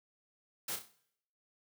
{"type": "noise with echo", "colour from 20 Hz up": "white", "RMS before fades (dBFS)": -38, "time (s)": [0.68, 0.76], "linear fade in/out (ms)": 5, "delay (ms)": 32, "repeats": 5, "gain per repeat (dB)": -7, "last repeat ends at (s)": 0.92, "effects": ["noise-tail reverb RT60 0.7 s tail -19 dB re dry", "high-pass 100 Hz 12 dB/octave"]}